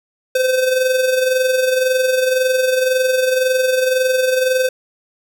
square tone with amplitude modulation, 514 Hz, C5, 31 cents flat, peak -12 dBFS, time 0.35-4.69 s, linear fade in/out 5 ms, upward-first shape sine, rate 21.9 Hz, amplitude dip 50%, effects none

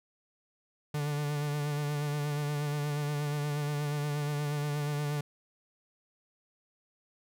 45% pulse tone with vibrato, 146.83 Hz, D3, in tune, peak -30 dBFS, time 0.94-5.21 s, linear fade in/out 5 ms, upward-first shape sine, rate 8.4 Hz, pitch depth 29 cents each way, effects none

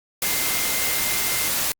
sine tone in noise, 2093 Hz, C7, in tune, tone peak -31 dBFS, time 0.23-1.48 s, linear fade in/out 2 ms, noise white, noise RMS -23 dBFS, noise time 0.22-1.72 s, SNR -11 dB, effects Opus 48 kbps

